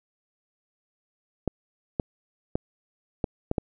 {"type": "clicks", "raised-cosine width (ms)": 2, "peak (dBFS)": -11, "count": 6, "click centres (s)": [1.477, 1.998, 2.555, 3.242, 3.514, 3.582], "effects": []}